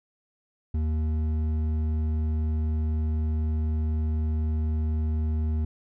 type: tone with hard clipping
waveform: triangle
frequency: 78 Hz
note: D#2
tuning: 5 cents sharp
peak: -25 dBFS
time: 0.74-5.65 s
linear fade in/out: 5 ms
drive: 11 dB
effects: none